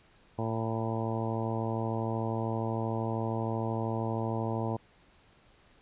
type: harmonic tone with a mistuned harmonic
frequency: 112.9 Hz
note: A2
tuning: 45 cents sharp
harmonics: 1 / 2 / 3 / 4 / 5 / 6 / 7 / 8 / 9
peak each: -33 / -36 / -38 / -39 / -40 / -41 / -41 / -42 / -43 dBFS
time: 0.38-4.77 s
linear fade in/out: 10 ms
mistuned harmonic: 9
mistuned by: -52 cents
effects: pink hiss -62 dBFS RMS until 5.81 s + resampled to 8000 Hz